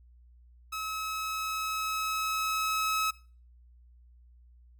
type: tone with level ramp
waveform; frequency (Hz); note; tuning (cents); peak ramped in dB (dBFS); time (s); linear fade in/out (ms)
sawtooth; 1287; E6; -42; -30 to -23; 0.72-3.11; 10
effects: noise-tail reverb RT60 0.4 s tail -20 dB re dry + added 60 Hz sine -54 dBFS peak until 4.79 s